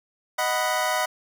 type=chord; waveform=25% pulse; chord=B major; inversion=first; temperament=equal; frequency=622.3 / 740 / 987.8 Hz; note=D#5 / F#5 / B5; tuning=0 / 0 / 0 cents; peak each=-23 dBFS; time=0.38-1.06 s; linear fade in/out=10 ms; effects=none